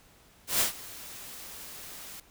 white noise with ADSR envelope, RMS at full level -24 dBFS, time 0.47-2.2 s, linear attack 130 ms, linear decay 120 ms, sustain -20 dB, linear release 3 ms, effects pink hiss -59 dBFS RMS until 2.3 s

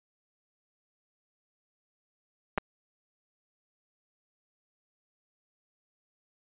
clicks, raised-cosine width 0.5 ms, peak -13 dBFS, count 2, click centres 2.577 / 2.582 s, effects resampled to 8000 Hz

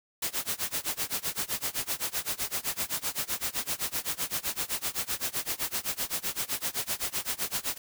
white noise with tremolo, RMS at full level -29 dBFS, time 0.22-7.78 s, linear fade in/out 5 ms, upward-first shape sine, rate 7.8 Hz, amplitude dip 95%, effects none

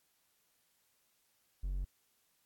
triangle tone, 46.25 Hz, F#1, in tune, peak -32 dBFS, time 1.63-1.85 s, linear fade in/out 10 ms, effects white hiss -75 dBFS RMS until 2.45 s + AAC 64 kbps

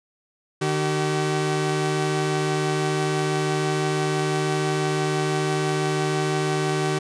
sawtooth tone pair together, 151.6 / 382 Hz, D#3 / G4, -45 / -45 cents, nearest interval octave + major third, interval 1600 cents, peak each -20 dBFS, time 0.61-6.99 s, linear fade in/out 10 ms, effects resampled to 22050 Hz

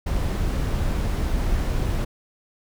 brown noise, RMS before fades -23 dBFS, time 0.06-2.05 s, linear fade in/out 10 ms, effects none

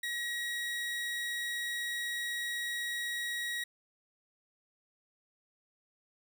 30% pulse tone, 1904 Hz, A#6, 36 cents sharp, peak -31 dBFS, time 0.03-3.64 s, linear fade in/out 5 ms, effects 12-bit

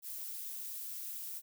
violet noise with amplitude modulation, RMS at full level -40 dBFS, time 0.02-1.42 s, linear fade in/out 50 ms, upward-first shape sine, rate 216 Hz, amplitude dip 60%, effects none

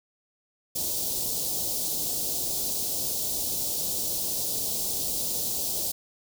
white band-stop noise, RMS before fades -29 dBFS, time 0.75-5.92 s, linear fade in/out 10 ms, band 700 to 4000 Hz, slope 24 dB/octave, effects none

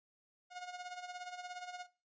sawtooth tone with tremolo, 720 Hz, F#5, 47 cents flat, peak -38 dBFS, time 0.5-1.87 s, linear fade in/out 50 ms, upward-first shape sine, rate 17 Hz, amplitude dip 70%, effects noise-tail reverb RT60 0.3 s tail -17 dB re dry + resampled to 16000 Hz

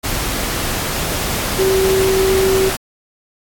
sine tone in noise, 382.2 Hz, G4, 44 cents flat, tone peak -12 dBFS, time 1.58-2.7 s, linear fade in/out 20 ms, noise pink, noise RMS -20 dBFS, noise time 0.03-2.77 s, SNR +5 dB, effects AAC 64 kbps

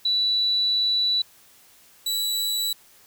sine / sawtooth tone pair in turn, 3951 / 3937 Hz, B7 / B7, 0 / -6 cents, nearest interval unison, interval 6 cents, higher first, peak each -19 / -20 dBFS, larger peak first, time 0.05-1.22 / 2.06-2.73 s, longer first, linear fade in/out 5 ms, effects white hiss -54 dBFS RMS until 3.06 s

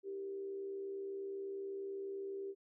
sine tone with frequency modulation, 392 Hz, G4, in tune, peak -40 dBFS, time 0.03-2.55 s, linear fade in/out 50 ms, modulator 71.7 Hz, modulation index 0.34, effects none

